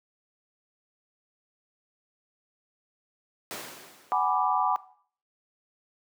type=noise with exponential decay; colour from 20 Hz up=pink; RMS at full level=-34 dBFS; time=3.51-4.48 s; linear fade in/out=0 ms; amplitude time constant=210 ms
type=chord; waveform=sine; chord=G# half-diminished seventh; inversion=third; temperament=equal with one note detuned; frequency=749.9 / 830.6 / 987.8 / 1174.7 Hz; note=F#5 / G#5 / B5 / D6; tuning=+23 / 0 / 0 / 0 cents; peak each=-28 dBFS; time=4.12-4.76 s; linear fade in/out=0 ms
effects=noise-tail reverb RT60 0.5 s tail -17 dB re dry + high-pass 300 Hz 12 dB/octave